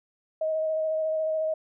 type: tone with vibrato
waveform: sine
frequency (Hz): 631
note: D#5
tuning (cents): +24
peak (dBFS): -24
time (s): 0.41-1.54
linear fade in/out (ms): 5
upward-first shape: square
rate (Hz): 14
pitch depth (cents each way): 12
effects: none